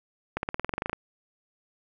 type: accelerating click train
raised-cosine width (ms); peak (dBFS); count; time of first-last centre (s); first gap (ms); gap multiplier
0.5; -13; 13; 0.37-0.931; 61; 0.95
effects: none